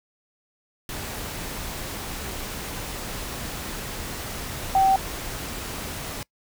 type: tone in noise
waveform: sine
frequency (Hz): 772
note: G5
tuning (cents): -27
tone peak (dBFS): -15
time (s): 4.75-4.96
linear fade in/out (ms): 2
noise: pink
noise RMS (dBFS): -33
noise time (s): 0.89-6.23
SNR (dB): +15
effects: noise-tail reverb RT60 0.1 s tail -23 dB re dry